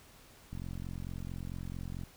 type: click train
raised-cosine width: 5 ms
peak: -29 dBFS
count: 68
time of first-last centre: 0.53-2.036 s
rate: 44.5 Hz
effects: pink hiss -58 dBFS RMS until 2.16 s